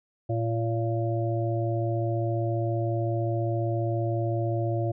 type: harmonic tone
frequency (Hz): 114.4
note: A#2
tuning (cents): -32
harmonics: 1 / 3 / 5 / 6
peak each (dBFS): -26 / -31 / -33 / -34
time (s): 0.29-4.92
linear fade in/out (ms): 10
effects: none